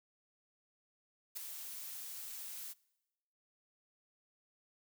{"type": "noise with ADSR envelope", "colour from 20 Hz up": "blue", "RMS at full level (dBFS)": -39, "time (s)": [1.35, 2.74], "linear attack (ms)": 21, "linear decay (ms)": 5, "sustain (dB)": -7, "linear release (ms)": 28, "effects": ["noise-tail reverb RT60 1.0 s tail -24 dB re dry"]}